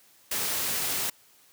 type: noise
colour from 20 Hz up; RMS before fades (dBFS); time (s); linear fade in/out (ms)
white; -29; 0.31-1.1; 5
effects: white hiss -59 dBFS RMS until 1.52 s + high-pass 80 Hz 12 dB/octave